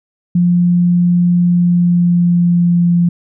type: tone with pitch glide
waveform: sine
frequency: 175.6 to 173.08 Hz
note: F3 to F3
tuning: +10 to -15 cents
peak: -8 dBFS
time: 0.35-3.09 s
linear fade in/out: 5 ms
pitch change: -25 cents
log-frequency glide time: 1.4-2.96 s
effects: none